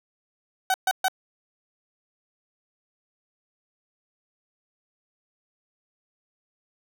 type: tone bursts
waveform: 30% pulse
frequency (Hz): 755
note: F#5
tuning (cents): +35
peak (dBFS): -17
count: 3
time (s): 0.7-1.083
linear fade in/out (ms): 2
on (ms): 41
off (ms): 130
effects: none